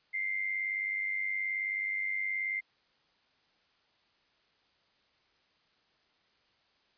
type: tone with amplitude modulation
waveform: sine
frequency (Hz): 2093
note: C7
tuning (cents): 0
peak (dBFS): -28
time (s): 0.13-2.61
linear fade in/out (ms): 20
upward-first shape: sine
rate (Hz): 98.9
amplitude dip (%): 60
effects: white hiss -70 dBFS RMS until 6.97 s + resampled to 11025 Hz